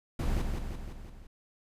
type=noise with echo; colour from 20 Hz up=brown; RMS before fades=-29 dBFS; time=0.19-0.42 s; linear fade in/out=5 ms; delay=170 ms; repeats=5; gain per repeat=-4 dB; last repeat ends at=1.27 s; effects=resampled to 32000 Hz